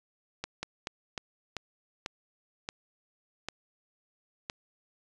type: slowing click train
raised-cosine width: 0.2 ms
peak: -17 dBFS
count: 9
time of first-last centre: 0.44-4.499 s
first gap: 190 ms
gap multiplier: 1.27
effects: resampled to 22050 Hz